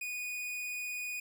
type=tone; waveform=45% pulse; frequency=2471 Hz; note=D#7; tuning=13 cents flat; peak=-36 dBFS; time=0.01-1.2 s; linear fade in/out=5 ms; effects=none